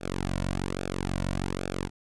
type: tone with flanger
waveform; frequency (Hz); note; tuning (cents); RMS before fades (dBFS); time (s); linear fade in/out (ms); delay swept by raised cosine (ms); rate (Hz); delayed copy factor
sawtooth; 46.21; F#1; -1; -31; 0-1.9; 50; 0.98 to 2.48; 1.2; -1
effects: resampled to 24000 Hz